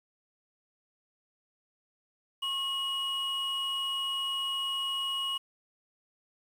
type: tone pair together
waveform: triangle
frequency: 1085.6 / 2900 Hz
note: C#6 / F#7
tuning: -36 / -35 cents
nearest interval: octave + perfect fourth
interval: 1701 cents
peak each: -36 / -29 dBFS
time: 2.42-5.38 s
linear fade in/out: 10 ms
effects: 9-bit